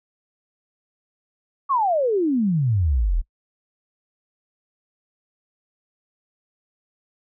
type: exponential sweep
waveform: sine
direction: down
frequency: 1155 to 36 Hz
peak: -17 dBFS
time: 1.69-3.22 s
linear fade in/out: 20 ms
effects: noise-tail reverb RT60 0.1 s tail -21 dB re dry